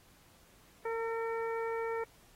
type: harmonic tone with a mistuned harmonic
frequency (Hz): 456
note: A#4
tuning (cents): -38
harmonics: 1 / 2 / 3 / 4 / 5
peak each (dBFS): -34 / -40 / -44 / -46 / -48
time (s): 0.85-2.04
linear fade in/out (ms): 5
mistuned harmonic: 3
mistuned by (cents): -20
effects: pink hiss -63 dBFS RMS until 2.35 s + AAC 48 kbps